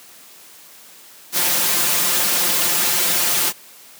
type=noise with comb filter; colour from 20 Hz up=white; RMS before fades=-18 dBFS; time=1.32-3.53 s; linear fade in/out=50 ms; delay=5.7 ms; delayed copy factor=+0.95; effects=white hiss -44 dBFS RMS until 3.99 s + high-pass 150 Hz 12 dB/octave